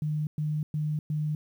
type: tone bursts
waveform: sine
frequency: 151.8 Hz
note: D#3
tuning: 42 cents flat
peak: -26 dBFS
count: 4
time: 0.02-1.35 s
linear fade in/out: 2 ms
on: 250 ms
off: 110 ms
effects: 10-bit